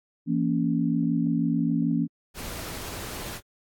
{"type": "chord", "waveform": "sine", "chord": "A# diminished", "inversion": "second", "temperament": "just", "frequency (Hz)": [167.82, 233.1, 279.7], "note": ["E3", "A#3", "C#4"], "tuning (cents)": [31, 0, 16], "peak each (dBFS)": -26, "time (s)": [0.26, 2.08], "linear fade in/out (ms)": 50}
{"type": "noise", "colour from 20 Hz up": "pink", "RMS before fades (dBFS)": -36, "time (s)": [2.34, 3.41], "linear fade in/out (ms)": 50}
{"effects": ["AAC 64 kbps"]}